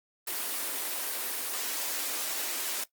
white high-pass noise, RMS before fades -33 dBFS, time 0.27-2.84 s, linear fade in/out 5 ms, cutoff 250 Hz, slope 48 dB/octave, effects noise-tail reverb RT60 0.1 s tail -18 dB re dry + Opus 24 kbps

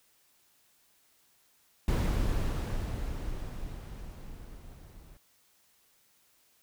brown noise with level ramp, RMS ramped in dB -25 to -52 dBFS, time 1.88-5.17 s, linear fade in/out 2 ms, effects white hiss -67 dBFS RMS until 6.62 s

